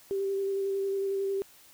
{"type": "tone with vibrato", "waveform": "sine", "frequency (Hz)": 392, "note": "G4", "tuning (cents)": 0, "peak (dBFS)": -27, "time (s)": [0.11, 1.42], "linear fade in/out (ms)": 0, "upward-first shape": "square", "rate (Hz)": 11, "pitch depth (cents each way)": 12, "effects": ["white hiss -56 dBFS RMS until 1.73 s"]}